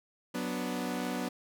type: chord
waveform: sawtooth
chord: B minor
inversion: second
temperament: equal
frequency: 185 / 246.9 / 293.7 Hz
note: F#3 / B3 / D4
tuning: 0 / 0 / 0 cents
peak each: -34 / -31 / -35 dBFS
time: 0.34-1.29 s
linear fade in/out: 10 ms
effects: none